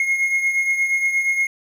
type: beating tone pair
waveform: triangle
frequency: 2152 / 2160.5 Hz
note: C7 / C#7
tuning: +48 / -45 cents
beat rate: 8.5 Hz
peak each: -16 / -24 dBFS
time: 0-1.47 s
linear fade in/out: 2 ms
effects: none